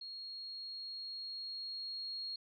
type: tone with level ramp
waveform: sine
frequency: 4284 Hz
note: C8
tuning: 40 cents sharp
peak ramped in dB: -44 to -39 dBFS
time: 0.01-2.36 s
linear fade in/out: 5 ms
effects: none